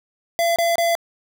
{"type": "tone bursts", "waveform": "square", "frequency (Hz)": 678, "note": "E5", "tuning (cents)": 49, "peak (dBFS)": -17, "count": 3, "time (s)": [0.39, 0.952], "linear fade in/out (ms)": 0, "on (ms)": 170, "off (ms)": 26, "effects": []}